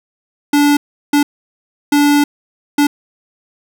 square tone bursts at uneven times, 290 Hz, D4, 22 cents flat, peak -9 dBFS, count 4, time 0.53-0.77 / 1.13-1.23 / 1.92-2.24 / 2.78-2.87 s, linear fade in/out 5 ms, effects none

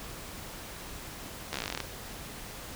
slowing click train, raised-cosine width 0.2 ms, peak -15 dBFS, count 15, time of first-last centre 1.53-1.803 s, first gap 13 ms, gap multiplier 1.06, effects pink hiss -43 dBFS RMS until 2.75 s

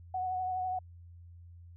sine tone with vibrato, 740 Hz, F#5, in tune, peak -31 dBFS, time 0.14-0.79 s, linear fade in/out 5 ms, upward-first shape triangle, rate 12 Hz, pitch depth 27 cents each way, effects added 86 Hz sine -49 dBFS peak until 1.76 s

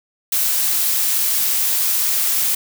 blue noise, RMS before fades -18 dBFS, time 0.32-2.55 s, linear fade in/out 5 ms, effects none

